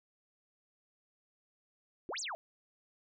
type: exponential two-way sweep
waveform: sine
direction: up then down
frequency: 293.7 to 8372 to 585 Hz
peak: -37 dBFS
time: 2.09-2.35 s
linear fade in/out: 0 ms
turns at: 2.2 s
effects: none